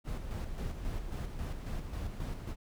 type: noise with tremolo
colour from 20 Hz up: brown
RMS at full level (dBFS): -36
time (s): 0.04-2.56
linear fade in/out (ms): 50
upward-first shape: square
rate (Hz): 3.7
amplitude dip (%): 45
effects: none